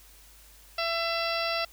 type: harmonic tone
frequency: 670 Hz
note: E5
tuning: 28 cents sharp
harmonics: 1 / 2 / 3 / 4 / 5 / 6 / 7 / 8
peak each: -31 / -33 / -37 / -34 / -40 / -39 / -36 / -39 dBFS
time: 0.78-1.65 s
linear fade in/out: 5 ms
effects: added 50 Hz sine -55 dBFS peak until 1.72 s + white hiss -55 dBFS RMS until 1.72 s